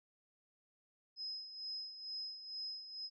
sine tone with tremolo, 5090 Hz, D#8, 39 cents sharp, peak -40 dBFS, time 1.16-3.1 s, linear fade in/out 50 ms, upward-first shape sine, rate 2.2 Hz, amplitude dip 65%, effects none

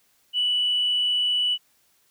sine tone with frequency modulation, 2960 Hz, F#7, in tune, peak -19 dBFS, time 0.33-1.58 s, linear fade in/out 50 ms, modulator 55 Hz, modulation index 0.47, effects tanh soft clip ceiling -15 dBFS + white hiss -64 dBFS RMS until 2.1 s

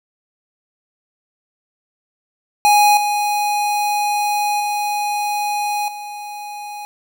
square tone with level steps, 829 Hz, G#5, 3 cents flat, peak -10 / -17 / -19 / -29 dBFS, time 2.65-6.85 s, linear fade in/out 0 ms, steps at 2.97 / 4.6 / 5.88 s, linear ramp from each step 2 ms, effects 8-bit

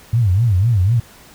sine tone with vibrato, 104.2 Hz, G#2, 6 cents sharp, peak -11 dBFS, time 0.13-1 s, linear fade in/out 5 ms, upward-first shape sine, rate 4 Hz, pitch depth 270 cents each way, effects pink hiss -44 dBFS RMS until 1.34 s

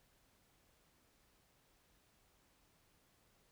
silence, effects pink hiss -73 dBFS RMS until 3.51 s

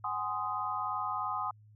sine chord, Ab dominant seventh, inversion third, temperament just, 747.5 / 830.6 / 1038.3 / 1245.9 Hz, Gb5 / Ab5 / C6 / Eb6, +17 / 0 / -14 / +2 cents, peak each -40 / -38 / -37 / -35 dBFS, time 0.04-1.51 s, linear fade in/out 5 ms, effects added 106 Hz sine -55 dBFS peak until 1.75 s

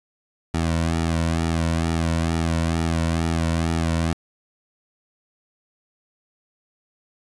sawtooth tone with flanger, 82.41 Hz, E2, in tune, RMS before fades -22 dBFS, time 0.54-4.13 s, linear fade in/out 0 ms, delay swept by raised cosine 1.9 to 2.47 ms, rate 2.2 Hz, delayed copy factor -0.75, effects resampled to 24000 Hz

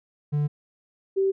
triangle / sine tone pair in turn, 147.3 / 387.4 Hz, D3 / G4, +6 / -20 cents, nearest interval octave + perfect fourth, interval 1674 cents, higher second, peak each -19 dBFS, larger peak neither, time 0.32-0.48 / 1.16-1.32 s, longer neither, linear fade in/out 20 ms, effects none

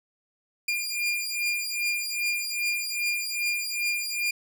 sawtooth beating tone pair, 2406 / 2408.5 Hz, D7 / D7, +41 / +43 cents, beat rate 2.5 Hz, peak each -26 dBFS, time 0.68-4.31 s, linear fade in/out 5 ms, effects none

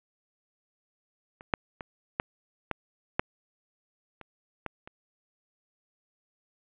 clicks, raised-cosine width 0.5 ms, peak -30 / -8 / -22 / -11 / -14 / -8 / -29 / -18 / -28 dBFS, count 9, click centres 1.409 / 1.538 / 1.808 / 2.199 / 2.713 / 3.195 / 4.213 / 4.663 / 4.875 s, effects resampled to 8000 Hz + 8-bit

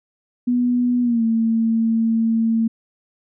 sine tone with pitch glide, 245.1 to 226.1 Hz, B3 to A3, -13 to +47 cents, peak -15 dBFS, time 0.47-2.68 s, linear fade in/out 10 ms, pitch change -140 cents, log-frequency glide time 1.02-1.23 s, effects none

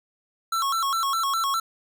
square tone with vibrato, 1213 Hz, D#6, 44 cents flat, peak -23 dBFS, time 0.52-1.6 s, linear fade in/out 5 ms, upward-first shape square, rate 4.9 Hz, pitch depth 170 cents each way, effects none

